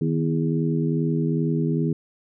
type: harmonic tone with a mistuned harmonic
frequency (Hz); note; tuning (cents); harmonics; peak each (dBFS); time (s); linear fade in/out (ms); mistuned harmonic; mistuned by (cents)
82.41; E2; 0; 2 / 3 / 4 / 5; -22 / -26 / -28 / -30; 0.01-1.93; 5; 2; -85
effects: none